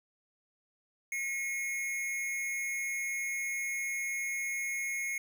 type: tone with amplitude modulation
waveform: square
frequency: 2169 Hz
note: C#7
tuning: 38 cents flat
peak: -31 dBFS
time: 1.12-5.18 s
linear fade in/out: 2 ms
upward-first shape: sine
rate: 235 Hz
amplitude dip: 50%
effects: 11-bit